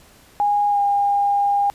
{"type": "tone with pitch glide", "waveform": "sine", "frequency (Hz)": [821, 807.8], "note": ["G#5", "G#5"], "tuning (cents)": [-20, -48], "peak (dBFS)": -15, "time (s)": [0.4, 1.7], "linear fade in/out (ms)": 0, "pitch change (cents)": -28, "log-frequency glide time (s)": [0.69, 0.8], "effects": ["pink hiss -50 dBFS RMS until 1.74 s", "resampled to 32000 Hz"]}